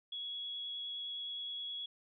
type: tone with vibrato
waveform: sine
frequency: 3350 Hz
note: G#7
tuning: 14 cents sharp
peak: -39 dBFS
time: 0.12-1.86 s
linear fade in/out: 5 ms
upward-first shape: triangle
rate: 9.6 Hz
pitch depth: 9 cents each way
effects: none